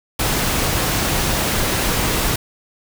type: noise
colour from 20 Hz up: pink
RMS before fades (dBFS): -19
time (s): 0.19-2.36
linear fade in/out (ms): 5
effects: none